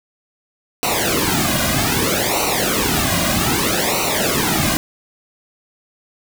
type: noise with flanger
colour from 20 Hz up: pink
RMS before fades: -18 dBFS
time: 0.83-4.77 s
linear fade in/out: 0 ms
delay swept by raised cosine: 0.59 to 2.29 ms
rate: 0.63 Hz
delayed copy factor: -0.95
effects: none